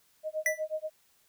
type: tone with tremolo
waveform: sine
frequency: 623 Hz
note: D#5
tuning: 2 cents sharp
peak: -28 dBFS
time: 0.23-0.9 s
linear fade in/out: 50 ms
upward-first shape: sine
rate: 8.2 Hz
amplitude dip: 100%
type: tone with exponential decay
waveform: square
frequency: 1975.5 Hz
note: B6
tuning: in tune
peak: -22 dBFS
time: 0.46-0.64 s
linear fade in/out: 1 ms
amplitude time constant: 37 ms
effects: white hiss -67 dBFS RMS until 1.28 s